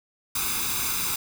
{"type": "noise with comb filter", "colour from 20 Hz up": "white", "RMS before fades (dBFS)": -27, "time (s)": [0.35, 1.16], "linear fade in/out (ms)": 5, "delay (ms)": 0.81, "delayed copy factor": 0.75, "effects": []}